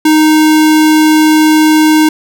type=tone; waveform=square; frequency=310.1 Hz; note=D#4; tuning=6 cents flat; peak=-5 dBFS; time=0.05-2.09 s; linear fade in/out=5 ms; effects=none